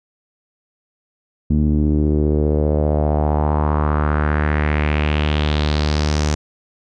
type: tone with low-pass filter sweep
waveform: sawtooth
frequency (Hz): 75.1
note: D2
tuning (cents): +39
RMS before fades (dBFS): -17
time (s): 1.5-6.35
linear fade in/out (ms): 5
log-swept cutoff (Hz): 230 to 6400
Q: 3
effects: none